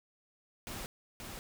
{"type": "noise with echo", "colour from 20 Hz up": "pink", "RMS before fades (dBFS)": -42, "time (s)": [0.67, 0.86], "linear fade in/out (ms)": 0, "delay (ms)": 530, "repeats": 1, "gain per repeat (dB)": -3, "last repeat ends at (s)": 1.39, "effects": []}